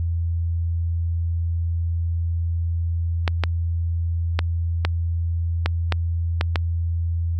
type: clicks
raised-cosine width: 0.3 ms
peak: -5 dBFS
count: 8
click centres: 3.278 / 3.437 / 4.391 / 4.85 / 5.66 / 5.923 / 6.411 / 6.558 s
effects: added 84 Hz sine -20 dBFS peak until 7.39 s